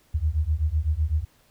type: beating tone pair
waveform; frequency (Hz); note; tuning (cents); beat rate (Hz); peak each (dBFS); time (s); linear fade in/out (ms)
sine; 73.42 / 81.32; D2 / E2; 0 / -23; 7.9; -24; 0.14-1.25; 10
effects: pink hiss -61 dBFS RMS until 1.5 s